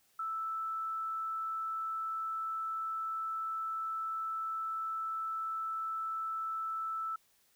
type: tone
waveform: sine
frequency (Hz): 1318.5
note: E6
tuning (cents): 0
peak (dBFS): -34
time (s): 0.19-7.16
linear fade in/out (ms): 5
effects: white hiss -70 dBFS RMS until 7.55 s